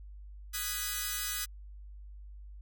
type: chord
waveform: 5% pulse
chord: G# minor seventh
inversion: second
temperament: equal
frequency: 1244.5 / 1480 / 1661.2 / 1975.5 Hz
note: D#6 / F#6 / G#6 / B6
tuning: 0 / 0 / 0 / 0 cents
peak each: -28 dBFS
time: 0.53-1.46 s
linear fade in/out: 20 ms
effects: added 50 Hz sine -45 dBFS peak until 2.61 s